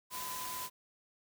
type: tone in noise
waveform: sine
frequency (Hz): 1009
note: B5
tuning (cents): +37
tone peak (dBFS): -42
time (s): 0.1-0.7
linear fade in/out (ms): 50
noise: white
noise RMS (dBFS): -42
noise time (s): 0.1-0.7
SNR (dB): -3
effects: none